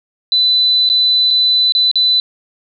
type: tone with dropouts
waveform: sine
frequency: 4000 Hz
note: B7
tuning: 21 cents sharp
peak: -9 dBFS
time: 0.32-2.2 s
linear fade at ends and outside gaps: 1 ms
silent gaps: 0.89-0.899 / 1.305-1.309 / 1.722-1.75 / 1.914-1.956 s
effects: none